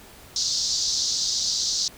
pink band-pass noise, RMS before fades -25 dBFS, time 0.36-1.88 s, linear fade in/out 2 ms, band 4100 to 6400 Hz, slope 48 dB/octave, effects pink hiss -47 dBFS RMS until 1.97 s

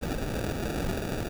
pink noise with sample-and-hold, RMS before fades -31 dBFS, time 0.01-1.29 s, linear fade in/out 20 ms, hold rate 1050 Hz, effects none

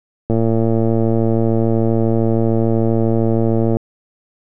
click train, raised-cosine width 2 ms, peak -4 dBFS, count 393, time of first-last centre 0.3-3.769 s, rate 113 Hz, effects none

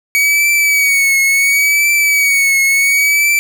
45% pulse tone with vibrato, 2254 Hz, C#7, 28 cents sharp, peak -9 dBFS, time 0.15-3.39 s, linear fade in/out 0 ms, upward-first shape triangle, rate 0.71 Hz, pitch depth 64 cents each way, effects none

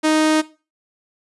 sawtooth tone, 311.1 Hz, D#4, in tune, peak -10 dBFS, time 0.03-0.42 s, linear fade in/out 20 ms, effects noise-tail reverb RT60 0.3 s tail -17 dB re dry + resampled to 24000 Hz

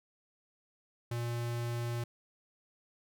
square tone, 118.7 Hz, A#2, 32 cents sharp, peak -34 dBFS, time 1.11-2.04 s, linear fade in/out 5 ms, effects none

